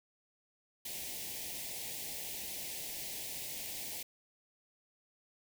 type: band-stop noise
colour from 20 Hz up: white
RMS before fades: -42 dBFS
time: 0.85-4.03 s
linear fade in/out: 5 ms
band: 870 to 1900 Hz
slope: 48 dB/octave
effects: none